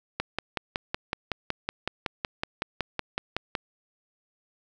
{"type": "click train", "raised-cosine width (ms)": 0.3, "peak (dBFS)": -11, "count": 19, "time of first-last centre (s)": [0.2, 3.552], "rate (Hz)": 5.37, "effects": []}